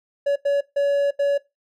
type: tone bursts at uneven times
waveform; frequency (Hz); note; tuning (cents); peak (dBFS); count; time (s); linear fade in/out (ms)
triangle; 566; C#5; +36; -15; 4; 0.26-0.36 / 0.45-0.61 / 0.76-1.11 / 1.19-1.38; 10
effects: noise-tail reverb RT60 0.2 s tail -19 dB re dry